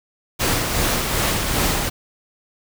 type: noise with tremolo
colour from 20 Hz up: pink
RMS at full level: -19 dBFS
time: 0.39-1.9 s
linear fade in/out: 20 ms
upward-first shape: sine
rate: 2.6 Hz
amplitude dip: 35%
effects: none